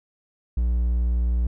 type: tone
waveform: triangle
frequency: 59.5 Hz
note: A#1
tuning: 36 cents sharp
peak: -17 dBFS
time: 0.57-1.47 s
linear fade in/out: 5 ms
effects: none